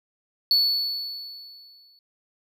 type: tone with exponential decay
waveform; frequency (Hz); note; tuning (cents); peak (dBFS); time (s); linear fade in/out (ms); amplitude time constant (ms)
triangle; 4435; C#8; 0; -14; 0.51-1.99; 1; 320
effects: none